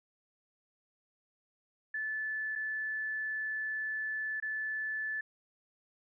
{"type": "tone with dropouts", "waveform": "sine", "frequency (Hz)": 1741, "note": "A6", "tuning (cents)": -19, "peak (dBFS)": -33, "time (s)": [1.94, 5.21], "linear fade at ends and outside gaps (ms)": 5, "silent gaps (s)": [[2.554, 2.558], [4.401, 4.424]], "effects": []}